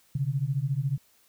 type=beating tone pair; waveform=sine; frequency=130.6 / 144.6 Hz; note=C3 / D3; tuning=-3 / -27 cents; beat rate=14 Hz; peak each=-28 dBFS; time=0.15-0.98 s; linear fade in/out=5 ms; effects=white hiss -63 dBFS RMS until 1.28 s